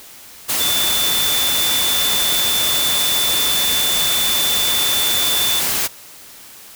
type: tone in noise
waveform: sine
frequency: 3520 Hz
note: A7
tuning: in tune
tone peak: -18 dBFS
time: 0.59-5.61 s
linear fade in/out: 20 ms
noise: white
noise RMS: -19 dBFS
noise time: 0.48-5.88 s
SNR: -2 dB
effects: white hiss -40 dBFS RMS until 6.75 s